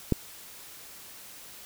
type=click; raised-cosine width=3 ms; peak=-9 dBFS; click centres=0.123 s; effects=white hiss -47 dBFS RMS until 1.65 s